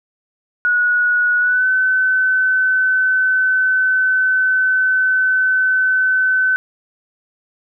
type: tone with pitch glide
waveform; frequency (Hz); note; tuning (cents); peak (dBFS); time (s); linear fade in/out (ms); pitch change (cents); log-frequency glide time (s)
sine; 1459 to 1518.3; F#6 to F#6; -25 to +44; -12; 0.65-6.56; 0; +69; 1.38-1.67
effects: none